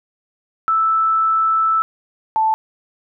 sine tone pair in turn, 1317 / 879 Hz, E6 / A5, -2 / -2 cents, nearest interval perfect fifth, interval 700 cents, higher first, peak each -13 dBFS, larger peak neither, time 0.68-1.82 / 2.36-2.54 s, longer first, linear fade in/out 0 ms, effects none

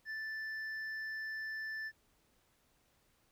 sine tone with hard clipping, 1760 Hz, A6, in tune, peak -40 dBFS, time 0.05-1.92 s, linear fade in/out 50 ms, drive 4 dB, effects pink hiss -73 dBFS RMS until 3.31 s

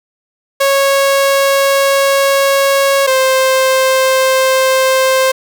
sawtooth tone pair in turn, 551 / 524.5 Hz, C#5 / C5, -11 / +4 cents, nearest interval minor second, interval 85 cents, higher first, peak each -5 dBFS, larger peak neither, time 0.6-3.07 / 3.07-5.32 s, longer first, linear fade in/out 10 ms, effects none

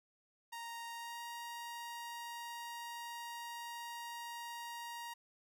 sawtooth tone with pitch glide, 932.3 to 941.5 Hz, A#5 to A#5, 0 to +17 cents, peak -40 dBFS, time 0.52-5.14 s, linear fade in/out 10 ms, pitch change +17 cents, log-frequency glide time 0.95-1.22 s, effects none

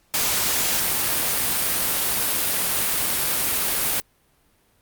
white noise, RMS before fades -22 dBFS, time 0.14-4 s, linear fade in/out 0 ms, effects pink hiss -62 dBFS RMS until 4.81 s + Opus 48 kbps

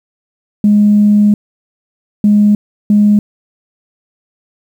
sine tone bursts at uneven times, 207.7 Hz, G#3, in tune, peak -4 dBFS, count 3, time 0.64-1.34 / 2.24-2.55 / 2.9-3.19 s, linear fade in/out 2 ms, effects tanh soft clip ceiling 0 dBFS + 7-bit

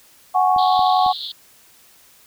sine chord, F# suspended second, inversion none, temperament equal, 740 / 830.6 / 1108.7 Hz, F#5 / G#5 / C#6, 0 / 0 / 0 cents, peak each -15 / -20 / -20 dBFS, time 0.34-1.13 s, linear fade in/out 20 ms
clicks, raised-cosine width 3 ms, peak -24 dBFS, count 3, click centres 0.563 / 0.793 / 1.063 s
white band-pass noise, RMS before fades -30 dBFS, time 0.58-1.32 s, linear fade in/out 5 ms, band 3300 to 4300 Hz, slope 96 dB/octave
effects white hiss -51 dBFS RMS until 2.26 s

